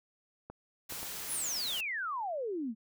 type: clicks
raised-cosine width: 1 ms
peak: -30 dBFS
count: 3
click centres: 0.5 / 0.923 / 1.03 s
type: noise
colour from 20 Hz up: white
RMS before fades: -41 dBFS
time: 0.89-1.81 s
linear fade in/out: 10 ms
type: exponential sweep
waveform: sine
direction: down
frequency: 11740 to 207.7 Hz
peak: -33 dBFS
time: 1.27-2.75 s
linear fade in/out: 50 ms
effects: none